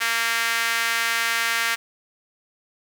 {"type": "tone with high-pass filter", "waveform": "sawtooth", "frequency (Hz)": 230, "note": "A#3", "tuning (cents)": -23, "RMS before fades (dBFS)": -23, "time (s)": [0, 1.76], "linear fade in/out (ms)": 20, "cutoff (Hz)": 1700, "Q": 1.9, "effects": ["7-bit"]}